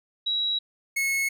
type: tone pair in turn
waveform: sine / 45% pulse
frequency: 3876 / 2186 Hz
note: B7 / C#7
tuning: -33 / -25 cents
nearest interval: minor seventh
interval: 992 cents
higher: first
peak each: -23 dBFS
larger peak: neither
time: 0.26-0.59 / 0.96-1.29 s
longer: neither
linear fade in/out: 10 ms
effects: none